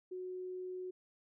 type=tone; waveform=sine; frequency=367.4 Hz; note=F#4; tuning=12 cents flat; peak=-40 dBFS; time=0.11-0.91 s; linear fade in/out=10 ms; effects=none